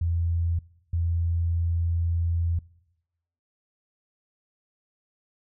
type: tone bursts at uneven times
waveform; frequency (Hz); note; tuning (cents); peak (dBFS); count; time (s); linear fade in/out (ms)
sine; 84.5; E2; +43; -22; 2; 0.01-0.59 / 0.93-2.59; 5
effects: noise-tail reverb RT60 0.9 s tail -23 dB re dry